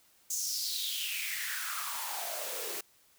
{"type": "noise with high-pass filter sweep", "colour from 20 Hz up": "white", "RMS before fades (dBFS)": -36, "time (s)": [0.3, 2.81], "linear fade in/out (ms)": 5, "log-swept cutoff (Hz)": [6800, 370], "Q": 5.2, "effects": ["white hiss -65 dBFS RMS until 3.18 s"]}